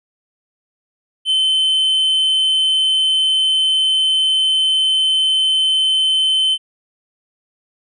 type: tone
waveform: triangle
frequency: 3069 Hz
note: G7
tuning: 37 cents flat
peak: -11 dBFS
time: 1.25-6.58 s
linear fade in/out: 50 ms
effects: resampled to 24000 Hz